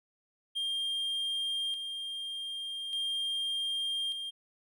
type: tone with tremolo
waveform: triangle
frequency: 3203 Hz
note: G7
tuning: 37 cents sharp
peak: -29 dBFS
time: 0.55-4.31 s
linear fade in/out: 20 ms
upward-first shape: square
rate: 0.42 Hz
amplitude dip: 45%
effects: none